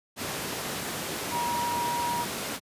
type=tone in noise; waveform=sine; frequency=955 Hz; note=A#5; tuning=42 cents sharp; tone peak=-27 dBFS; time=1.3-2.26 s; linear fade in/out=50 ms; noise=pink; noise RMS=-32 dBFS; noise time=0.16-2.6 s; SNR=+2 dB; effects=high-pass 150 Hz 12 dB/octave + resampled to 32000 Hz